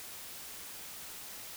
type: silence
effects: white hiss -46 dBFS RMS until 1.56 s